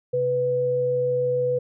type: tone pair together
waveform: sine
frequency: 132.4 / 496.1 Hz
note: C3 / B4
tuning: +21 / +8 cents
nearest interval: octave + major seventh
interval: 2287 cents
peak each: -31 / -20 dBFS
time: 0.13-1.59 s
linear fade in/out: 10 ms
effects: none